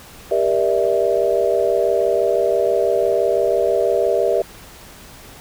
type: chord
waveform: sine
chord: E half-diminished seventh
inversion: first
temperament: just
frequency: 395.6 / 474.7 / 593.3 / 659.3 Hz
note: G4 / Bb4 / D5 / E5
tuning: +16 / +31 / +18 / 0 cents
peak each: -20 dBFS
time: 0.31-4.42 s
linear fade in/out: 5 ms
effects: pink hiss -41 dBFS RMS until 5.4 s